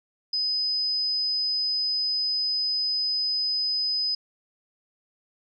sine tone, 5020 Hz, D#8, 15 cents sharp, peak -23 dBFS, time 0.33-4.15 s, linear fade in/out 5 ms, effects none

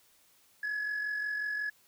sine tone pair together, 1652 / 1697.5 Hz, G#6 / G#6, -10 / +37 cents, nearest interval unison, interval 47 cents, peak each -38 / -30 dBFS, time 0.63-1.7 s, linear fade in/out 5 ms, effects tanh soft clip ceiling -29 dBFS + white hiss -65 dBFS RMS until 1.87 s

